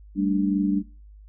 sine chord, G suspended second, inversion none, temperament equal, 196 / 220 / 293.7 Hz, G3 / A3 / D4, 0 / 0 / 0 cents, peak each -23 / -29 / -23 dBFS, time 0.15-0.83 s, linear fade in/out 50 ms, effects noise-tail reverb RT60 0.4 s tail -25 dB re dry + added 51 Hz sine -44 dBFS peak until 1.28 s

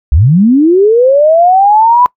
sine linear sweep, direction up, 58.27 to 1002 Hz, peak -3 dBFS, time 0.12-2.06 s, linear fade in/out 0 ms, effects noise-tail reverb RT60 0.1 s tail -23 dB re dry

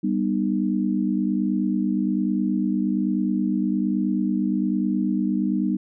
sine chord, G augmented, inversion none, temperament just, 196 / 245 / 306.2 Hz, G3 / B3 / D#4, 0 / -14 / -28 cents, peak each -23 / -25 / -25 dBFS, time 0.03-5.77 s, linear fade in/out 10 ms, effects none

